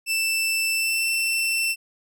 sawtooth tone with pitch glide, 2659 to 2684 Hz, E7 to E7, +14 to +31 cents, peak -18 dBFS, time 0.06-1.76 s, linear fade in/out 50 ms, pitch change +17 cents, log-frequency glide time 0.73-1.09 s, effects none

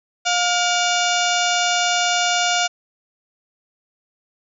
harmonic tone with a mistuned harmonic, 710 Hz, F5, 28 cents sharp, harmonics 1 / 2 / 3 / 4 / 5 / 6 / 7 / 8 / 9 / 10, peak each -21 / -23 / -27 / -25 / -26 / -31 / -31 / -28 / -30 / -30 dBFS, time 0.25-2.68 s, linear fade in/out 20 ms, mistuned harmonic 3, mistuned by +130 cents, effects none

